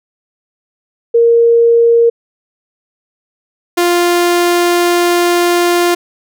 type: tone pair in turn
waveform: sine / sawtooth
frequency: 466.2 / 349.3 Hz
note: A#4 / F4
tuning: 0 / 0 cents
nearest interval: perfect fourth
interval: 500 cents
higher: first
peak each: -5 dBFS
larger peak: neither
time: 1.14-2.1 / 3.77-5.95 s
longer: second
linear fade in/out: 10 ms
effects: none